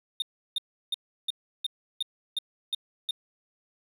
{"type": "tone bursts", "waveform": "triangle", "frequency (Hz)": 3664, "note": "A#7", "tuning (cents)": -31, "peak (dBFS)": -24, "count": 9, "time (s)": [0.2, 3.109], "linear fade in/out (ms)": 2, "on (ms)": 21, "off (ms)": 340, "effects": []}